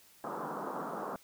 white band-pass noise, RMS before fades -39 dBFS, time 0.24-1.16 s, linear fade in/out 0 ms, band 160 to 1300 Hz, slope 48 dB/octave, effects white hiss -61 dBFS RMS until 1.23 s

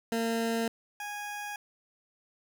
20% pulse tone pair in turn, 228.5 / 826.1 Hz, A#3 / G#5, -34 / -9 cents, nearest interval octave + minor seventh, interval 2225 cents, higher second, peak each -23 / -31 dBFS, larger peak first, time 0.12-0.68 / 1-1.56 s, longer neither, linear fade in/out 2 ms, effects none

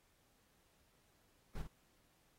brown noise with echo, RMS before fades -41 dBFS, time 1.55-1.62 s, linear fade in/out 5 ms, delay 51 ms, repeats 1, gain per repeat -7 dB, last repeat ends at 1.671 s, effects pink hiss -74 dBFS RMS until 2.38 s + AAC 48 kbps

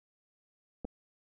clicks, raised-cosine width 2 ms, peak -26 dBFS, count 2, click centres 0.847 / 0.851 s, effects none

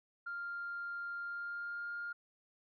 sine tone with pitch glide, 1396.9 to 1409.9 Hz, F6 to F6, 0 to +16 cents, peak -38 dBFS, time 0.26-2.13 s, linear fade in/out 10 ms, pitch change +16 cents, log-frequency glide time 1.19-1.92 s, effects tanh soft clip ceiling -34 dBFS

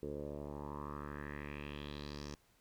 10% pulse tone with low-pass filter sweep, 72.8 Hz, D2, 15 cents flat, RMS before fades -45 dBFS, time 0.03-2.35 s, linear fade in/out 0 ms, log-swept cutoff 440 to 6000 Hz, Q 4, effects pink hiss -71 dBFS RMS until 2.6 s

